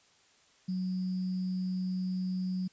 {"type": "tone with sample-and-hold", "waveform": "sine", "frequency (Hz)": 185, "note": "F#3", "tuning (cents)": 0, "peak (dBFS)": -30, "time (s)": [0.68, 2.68], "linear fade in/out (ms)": 10, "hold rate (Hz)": 4900, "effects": ["white hiss -64 dBFS RMS until 2.72 s", "resampled to 16000 Hz"]}